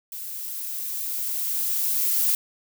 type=noise with level ramp; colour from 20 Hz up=violet; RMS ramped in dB=-35 to -21 dBFS; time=0.12-2.35 s; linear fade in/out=2 ms; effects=none